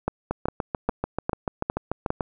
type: two click trains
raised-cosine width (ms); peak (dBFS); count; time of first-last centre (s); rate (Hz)
1; -11 / -9; 14 / 6; 0.31-2.208 / 0.08-2.104; 6.85 / 2.47
effects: none